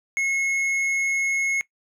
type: tone with tanh clipping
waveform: sine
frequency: 2174 Hz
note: C#7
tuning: 34 cents flat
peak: -22 dBFS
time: 0.17-1.61 s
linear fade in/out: 0 ms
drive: 8 dB
effects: noise-tail reverb RT60 0.1 s tail -19 dB re dry